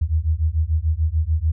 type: beating tone pair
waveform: sine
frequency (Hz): 76 / 82.8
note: D#2 / E2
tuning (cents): -40 / +8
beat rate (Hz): 6.8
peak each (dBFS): -20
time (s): 0.01-1.52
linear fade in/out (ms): 10
effects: none